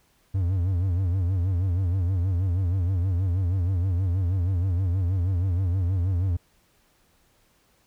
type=tone with vibrato; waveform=triangle; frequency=91.1 Hz; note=F#2; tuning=26 cents flat; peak=-19 dBFS; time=0.34-6.37 s; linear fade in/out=10 ms; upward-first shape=sine; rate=6.3 Hz; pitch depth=120 cents each way; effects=pink hiss -64 dBFS RMS until 7.86 s